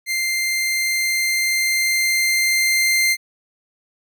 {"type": "tone with level ramp", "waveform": "sawtooth", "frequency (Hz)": 2093, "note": "C7", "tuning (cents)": 0, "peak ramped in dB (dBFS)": [-16, -11], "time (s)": [0.06, 3.17], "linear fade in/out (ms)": 50, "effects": []}